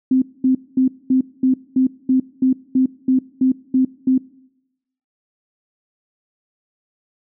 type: tone bursts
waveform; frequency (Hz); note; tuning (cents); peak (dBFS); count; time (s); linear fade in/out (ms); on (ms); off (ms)
sine; 259.8; C4; -12; -11; 13; 0.11-4.18; 5; 110; 220
effects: noise-tail reverb RT60 0.9 s tail -22 dB re dry